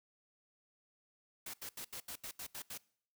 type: noise bursts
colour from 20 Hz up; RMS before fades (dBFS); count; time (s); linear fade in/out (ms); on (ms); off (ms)
white; -45; 9; 1.46-2.777; 5; 77; 78
effects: noise-tail reverb RT60 0.6 s tail -23 dB re dry